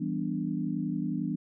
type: chord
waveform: sine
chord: E minor seventh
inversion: none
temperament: equal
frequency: 164.81 / 196 / 246.9 / 293.7 Hz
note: E3 / G3 / B3 / D4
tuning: 0 / 0 / 0 / 0 cents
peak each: -34 dBFS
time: 0-1.36 s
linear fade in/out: 10 ms
effects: none